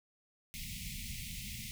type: band-stop noise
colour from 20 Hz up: pink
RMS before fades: -43 dBFS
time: 0.54-1.71 s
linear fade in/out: 0 ms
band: 230 to 2000 Hz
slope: 96 dB/octave
effects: none